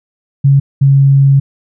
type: tone pair in turn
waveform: sine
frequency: 138.59 / 137.79 Hz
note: C#3 / C#3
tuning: 0 / -10 cents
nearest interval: unison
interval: 10 cents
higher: first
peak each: -4 dBFS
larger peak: neither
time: 0.44-0.6 / 0.81-1.4 s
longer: second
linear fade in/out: 10 ms
effects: none